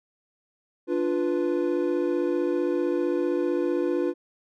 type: chord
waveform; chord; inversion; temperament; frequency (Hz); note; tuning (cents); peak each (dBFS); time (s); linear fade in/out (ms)
triangle; B diminished; first; equal; 293.7 / 349.2 / 493.9; D4 / F4 / B4; 0 / 0 / 0; -26 / -23 / -27; 0.87-4.14; 50
effects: none